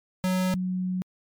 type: tone pair in turn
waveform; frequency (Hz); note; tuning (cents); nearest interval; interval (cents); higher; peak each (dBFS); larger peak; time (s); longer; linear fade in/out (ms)
square / sine; 185 / 183.83; F#3 / F#3; 0 / -11; unison; 11; first; -23 / -25; first; 0.24-0.54 / 0.54-1.02; second; 0
effects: MP3 96 kbps